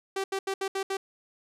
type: tone bursts at uneven times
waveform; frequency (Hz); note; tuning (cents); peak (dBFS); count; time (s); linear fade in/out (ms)
sawtooth; 387.7; G4; -19; -24; 6; 0.16-0.24 / 0.32-0.39 / 0.47-0.54 / 0.61-0.68 / 0.75-0.83 / 0.9-0.97; 5
effects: low-pass 10000 Hz 12 dB/octave